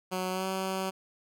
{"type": "tone with pitch glide", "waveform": "10% pulse", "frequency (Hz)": [185, 189.87], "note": ["F#3", "F#3"], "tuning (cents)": [0, 45], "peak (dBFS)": -22, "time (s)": [0.11, 0.91], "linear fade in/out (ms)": 20, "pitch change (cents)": 45, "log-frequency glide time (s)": [0.31, 0.46], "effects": []}